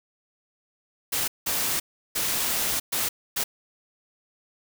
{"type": "noise bursts at uneven times", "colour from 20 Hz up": "white", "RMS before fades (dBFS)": -26, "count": 5, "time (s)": [[1.12, 1.28], [1.46, 1.8], [2.15, 2.8], [2.92, 3.09], [3.36, 3.44]], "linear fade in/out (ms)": 10, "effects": []}